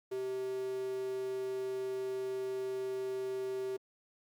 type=tone with high-pass filter; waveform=square; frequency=129 Hz; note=C3; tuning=24 cents flat; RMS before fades=-37 dBFS; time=0.11-3.77 s; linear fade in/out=10 ms; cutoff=390 Hz; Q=6.5; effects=Opus 48 kbps